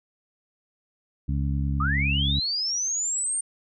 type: harmonic tone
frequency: 69.7 Hz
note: C#2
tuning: 10 cents sharp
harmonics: 1 / 2 / 3 / 4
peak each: -25 / -27 / -33 / -36 dBFS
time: 1.28-2.4 s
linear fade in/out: 10 ms
type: linear sweep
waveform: sine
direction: up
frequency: 1166 to 8870 Hz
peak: -24 dBFS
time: 1.8-3.41 s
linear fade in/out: 5 ms
effects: none